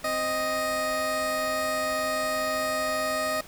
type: tone pair together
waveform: 20% pulse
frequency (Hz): 262.3 / 623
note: C4 / D#5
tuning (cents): +4 / +2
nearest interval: octave + minor third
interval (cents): 1498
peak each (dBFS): -31 / -21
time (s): 0.04-3.41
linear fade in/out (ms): 5
effects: pink hiss -47 dBFS RMS until 3.47 s